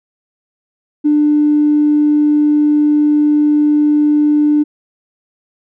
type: tone with tanh clipping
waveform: triangle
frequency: 297.6 Hz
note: D4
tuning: 23 cents sharp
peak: -8 dBFS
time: 1.04-4.64 s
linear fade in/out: 20 ms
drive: 4 dB
effects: none